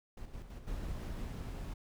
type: noise with tremolo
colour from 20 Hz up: brown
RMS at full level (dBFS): -45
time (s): 0.17-1.25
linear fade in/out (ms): 5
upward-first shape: square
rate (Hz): 6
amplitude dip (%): 50
type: noise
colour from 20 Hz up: brown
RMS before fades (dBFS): -41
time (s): 0.67-1.74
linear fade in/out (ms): 10
effects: none